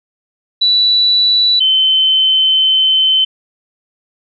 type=tone pair in turn; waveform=sine; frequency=3951 / 3069 Hz; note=B7 / G7; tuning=0 / -37 cents; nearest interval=major third; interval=437 cents; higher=first; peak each=-8 dBFS; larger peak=neither; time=0.61-1.6 / 1.6-3.25 s; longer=second; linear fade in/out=10 ms; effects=none